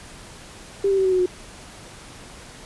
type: tone with pitch steps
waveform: sine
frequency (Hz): 396.1 / 389.1 / 382.2 / 375.4 / 368.7 / 362.2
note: G4 / G4 / G4 / F#4 / F#4 / F#4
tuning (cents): +18 / -13 / -44 / +25 / -6 / -37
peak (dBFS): -16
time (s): 0.84-1.26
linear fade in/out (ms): 5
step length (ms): 70
effects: pink hiss -42 dBFS RMS until 2.65 s + resampled to 24000 Hz